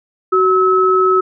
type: tone pair together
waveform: sine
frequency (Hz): 374.8 / 1293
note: F#4 / E6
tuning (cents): +22 / -34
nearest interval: octave + major sixth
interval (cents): 2144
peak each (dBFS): -12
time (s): 0.32-1.21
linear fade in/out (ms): 10
effects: none